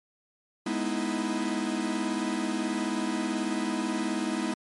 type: chord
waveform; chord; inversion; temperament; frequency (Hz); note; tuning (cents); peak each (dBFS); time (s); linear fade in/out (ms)
45% pulse; E major seventh; first; equal with one note detuned; 209.2 / 246.9 / 311.1 / 329.6; G#3 / B3 / D#4 / E4; +13 / 0 / 0 / 0; -33; 0.66-4.54; 5
effects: MP3 48 kbps